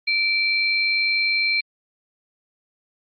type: tone pair together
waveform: sine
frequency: 2340 / 4169 Hz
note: D7 / C8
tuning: -7 / -7 cents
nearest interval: minor seventh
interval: 1000 cents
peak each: -19 / -24 dBFS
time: 0.07-1.61 s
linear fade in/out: 10 ms
effects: Opus 32 kbps